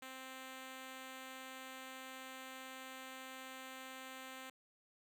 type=tone; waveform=5% pulse; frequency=261.6 Hz; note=C4; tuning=in tune; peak=-37 dBFS; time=0.02-4.5 s; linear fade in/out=5 ms; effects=none

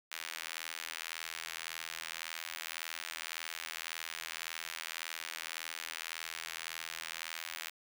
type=tone with high-pass filter; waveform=sawtooth; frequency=81.8 Hz; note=E2; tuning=13 cents flat; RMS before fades=-43 dBFS; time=0.11-7.7 s; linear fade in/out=10 ms; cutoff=2000 Hz; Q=1.1; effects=none

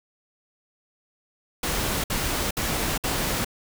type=noise bursts; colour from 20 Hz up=pink; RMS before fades=-26 dBFS; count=4; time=1.63-3.447 s; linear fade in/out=5 ms; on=410 ms; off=59 ms; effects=none

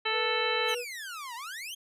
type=harmonic tone; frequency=440 Hz; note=A4; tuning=in tune; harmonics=1 / 2 / 3 / 4 / 5 / 6 / 7 / 9; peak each=-35 / -35 / -35 / -35 / -35 / -35 / -35 / -35 dBFS; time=0.05-0.75 s; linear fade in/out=10 ms
type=tone; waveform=triangle; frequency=486.1 Hz; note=B4; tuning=28 cents flat; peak=-31 dBFS; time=0.11-0.85 s; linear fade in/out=50 ms
type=noise with exponential growth; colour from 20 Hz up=blue; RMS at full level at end=-42 dBFS; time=0.57-0.72 s; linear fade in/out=2 ms; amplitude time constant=31 ms
type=exponential two-way sweep; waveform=sawtooth; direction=down then up; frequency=3285 to 905 to 3285 Hz; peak=-34 dBFS; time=0.68-1.75 s; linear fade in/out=10 ms; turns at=1.35 s
effects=resampled to 32000 Hz

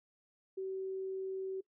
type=tone; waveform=sine; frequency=381.4 Hz; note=G4; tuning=47 cents flat; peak=-36 dBFS; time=0.57-1.61 s; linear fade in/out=10 ms; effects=noise-tail reverb RT60 0.1 s tail -21 dB re dry

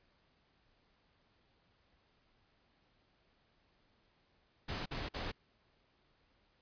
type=noise bursts; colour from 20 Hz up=pink; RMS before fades=-40 dBFS; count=3; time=4.68-5.318 s; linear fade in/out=10 ms; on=180 ms; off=49 ms; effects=pink hiss -73 dBFS RMS until 6.61 s + resampled to 11025 Hz

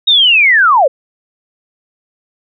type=linear sweep; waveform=sine; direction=down; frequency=3777 to 488.5 Hz; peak=-5 dBFS; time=0.07-0.88 s; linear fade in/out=10 ms; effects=none

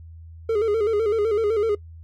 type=tone with vibrato; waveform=triangle; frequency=431.9 Hz; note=A4; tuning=32 cents flat; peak=-16 dBFS; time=0.49-1.75 s; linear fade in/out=5 ms; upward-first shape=square; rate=7.9 Hz; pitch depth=78 cents each way; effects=noise-tail reverb RT60 0.1 s tail -21 dB re dry + added 82 Hz sine -39 dBFS peak until 2.03 s

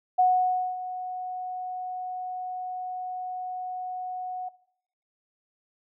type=tone with ADSR envelope; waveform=sine; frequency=735 Hz; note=F#5; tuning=12 cents flat; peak=-16 dBFS; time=0.18-4.49 s; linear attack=15 ms; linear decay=570 ms; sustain=-14 dB; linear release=8 ms; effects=noise-tail reverb RT60 0.7 s tail -21 dB re dry

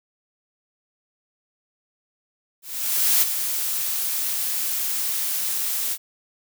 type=noise with ADSR envelope; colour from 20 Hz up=blue; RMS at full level=-17 dBFS; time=2.62-5.98 s; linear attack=600 ms; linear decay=22 ms; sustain=-8 dB; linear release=55 ms; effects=none

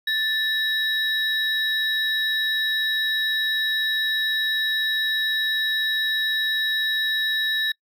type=tone pair together; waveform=triangle; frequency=1762 / 3827 Hz; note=A6 / A#7; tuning=+2 / +45 cents; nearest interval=octave + minor second; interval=1343 cents; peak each=-22 dBFS; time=0.07-7.72 s; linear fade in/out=5 ms; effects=noise-tail reverb RT60 0.1 s tail -26 dB re dry

